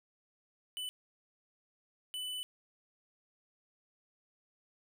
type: tone bursts at uneven times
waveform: square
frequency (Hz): 2994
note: F#7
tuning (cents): +20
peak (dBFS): -38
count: 2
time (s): 0.77-0.89 / 2.14-2.43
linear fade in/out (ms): 0
effects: none